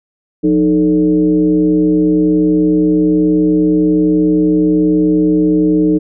sine tone with frequency modulation, 308.4 Hz, D#4, 15 cents flat, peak -8 dBFS, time 0.43-5.99 s, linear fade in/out 20 ms, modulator 131 Hz, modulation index 0.8, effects none

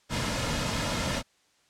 pink noise with comb filter, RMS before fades -29 dBFS, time 0.09-1.23 s, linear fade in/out 50 ms, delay 2.6 ms, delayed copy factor -0.5, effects white hiss -66 dBFS RMS until 1.69 s + low-pass 7000 Hz 12 dB/octave

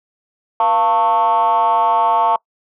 sine tone with frequency modulation, 897 Hz, A5, 33 cents sharp, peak -10 dBFS, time 0.6-2.36 s, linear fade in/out 2 ms, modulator 206 Hz, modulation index 1, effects noise-tail reverb RT60 0.1 s tail -24 dB re dry + tanh soft clip ceiling -8 dBFS

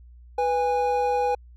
triangle tone pair together, 494.2 / 820 Hz, B4 / G#5, +1 / -22 cents, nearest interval major sixth, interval 877 cents, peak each -22 / -21 dBFS, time 0.38-1.35 s, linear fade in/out 5 ms, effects added 60 Hz sine -45 dBFS peak until 1.56 s

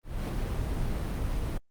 brown noise with ADSR envelope, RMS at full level -28 dBFS, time 0.03-1.58 s, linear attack 260 ms, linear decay 11 ms, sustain -2 dB, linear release 8 ms, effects Opus 32 kbps

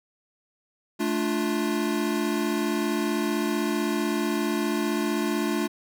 square chord, D minor, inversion second, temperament equal with one note detuned, 217.6 / 293.7 / 349.2 Hz, A3 / D4 / F4, -19 / 0 / 0 cents, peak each -29 dBFS, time 0.99-5.68 s, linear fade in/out 20 ms, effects none

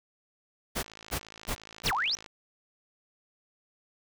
pink noise bursts, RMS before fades -31 dBFS, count 4, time 0.75-1.914 s, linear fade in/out 20 ms, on 81 ms, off 280 ms
click train, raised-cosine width 0.2 ms, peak -28 dBFS, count 82, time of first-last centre 0.77-2.262 s, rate 54.3 Hz
sine exponential two-way sweep, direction down then up, 6020 to 735 to 6020 Hz, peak -26 dBFS, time 1.86-2.15 s, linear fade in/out 0 ms, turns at 1.93 s
effects none

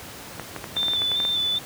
clicks, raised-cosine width 0.5 ms, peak -16 dBFS, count 11, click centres 0.397 / 0.563 / 0.642 / 0.767 / 0.831 / 0.883 / 0.935 / 1.019 / 1.117 / 1.202 / 1.251 s
sine tone with vibrato, 3535 Hz, A7, 7 cents sharp, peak -21 dBFS, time 0.76-1.59 s, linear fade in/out 10 ms, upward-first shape square, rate 2.5 Hz, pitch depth 21 cents each way
effects pink hiss -39 dBFS RMS until 1.65 s + high-pass 80 Hz 12 dB/octave

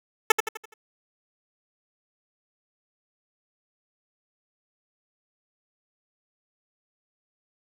10% pulse tone with echo, 437.9 Hz, A4, 8 cents flat, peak -4 dBFS, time 0.3-0.32 s, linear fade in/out 5 ms, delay 84 ms, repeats 5, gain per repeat -7 dB, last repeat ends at 0.74 s, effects none

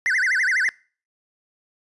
triangle tone with vibrato, 1760 Hz, A6, in tune, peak -16 dBFS, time 0.06-0.69 s, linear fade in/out 0 ms, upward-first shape sine, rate 12 Hz, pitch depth 300 cents each way, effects noise-tail reverb RT60 0.4 s tail -24 dB re dry + resampled to 24000 Hz

